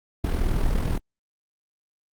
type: noise with amplitude modulation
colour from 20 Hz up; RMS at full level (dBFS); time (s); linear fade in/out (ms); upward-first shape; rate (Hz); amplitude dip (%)
brown; -20; 0.24-0.98; 5; sine; 41; 55
effects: Opus 32 kbps